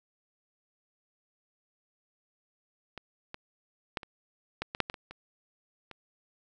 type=clicks; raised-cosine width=0.3 ms; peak=-24 / -23 / -15 / -27 / -16 / -19 / -8 / -19 / -26 / -28 / -28 dBFS; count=11; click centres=2.977 / 3.344 / 3.972 / 4.032 / 4.62 / 4.749 / 4.803 / 4.899 / 4.942 / 5.11 / 5.913 s; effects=none